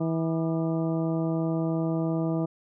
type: harmonic tone with a mistuned harmonic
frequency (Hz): 162.8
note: E3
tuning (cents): -21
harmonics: 1 / 2 / 3 / 4 / 5 / 6 / 7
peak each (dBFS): -27 / -28 / -36 / -34 / -44 / -45 / -44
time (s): 0-2.46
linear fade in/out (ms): 10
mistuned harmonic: 7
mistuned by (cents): +83
effects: none